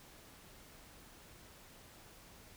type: silence
effects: pink hiss -58 dBFS RMS until 2.56 s